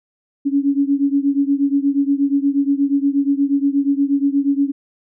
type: beating tone pair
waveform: sine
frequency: 277.2 / 285.6 Hz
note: C#4 / D4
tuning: 0 / -48 cents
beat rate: 8.4 Hz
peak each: -16 / -18 dBFS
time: 0.45-4.72 s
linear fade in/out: 20 ms
effects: none